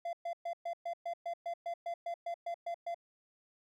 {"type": "tone bursts", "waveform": "triangle", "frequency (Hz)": 685, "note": "F5", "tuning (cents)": -34, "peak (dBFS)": -33, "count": 15, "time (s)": [0.05, 2.945], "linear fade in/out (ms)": 5, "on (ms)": 81, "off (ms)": 120, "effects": []}